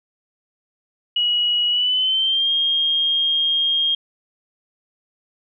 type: tone with pitch glide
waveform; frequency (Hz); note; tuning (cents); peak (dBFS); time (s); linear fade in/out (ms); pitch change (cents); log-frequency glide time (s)
sine; 2912 to 3231; F#7 to G#7; -28 to -48; -16; 1.16-3.95; 5; +180; 1.68-2.51
effects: none